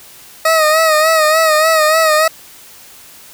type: tone with vibrato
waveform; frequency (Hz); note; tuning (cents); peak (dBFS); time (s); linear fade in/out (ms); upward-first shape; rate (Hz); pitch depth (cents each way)
20% pulse; 630; D#5; +21; -4; 0.45-2.28; 5; sine; 3.4; 56
effects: white hiss -39 dBFS RMS until 3.33 s